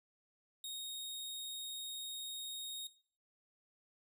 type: tone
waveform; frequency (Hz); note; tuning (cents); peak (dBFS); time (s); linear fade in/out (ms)
sawtooth; 3732; A#7; +1; -39; 0.64-2.87; 2
effects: noise-tail reverb RT60 0.5 s tail -18 dB re dry